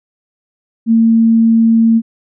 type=tone; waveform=sine; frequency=226.9 Hz; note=A#3; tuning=47 cents flat; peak=-6 dBFS; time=0.86-2.02 s; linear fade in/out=50 ms; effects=none